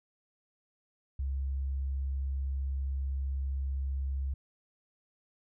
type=tone; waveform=sine; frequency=67.7 Hz; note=C#2; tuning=40 cents flat; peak=-30 dBFS; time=1.19-4.34 s; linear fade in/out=5 ms; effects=none